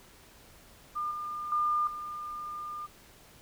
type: tone with level steps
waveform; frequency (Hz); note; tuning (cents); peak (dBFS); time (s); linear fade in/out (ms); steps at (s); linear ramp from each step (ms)
sine; 1205; D6; +44; -30 / -34 / -25 / -36; 0.95-2.87; 20; 1.11 / 1.52 / 1.87; 2
effects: pink hiss -56 dBFS RMS until 3.41 s